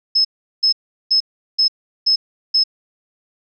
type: tone bursts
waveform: sine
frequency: 5190 Hz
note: E8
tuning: 28 cents flat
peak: -11 dBFS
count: 6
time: 0.15-2.638 s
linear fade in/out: 10 ms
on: 98 ms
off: 380 ms
effects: none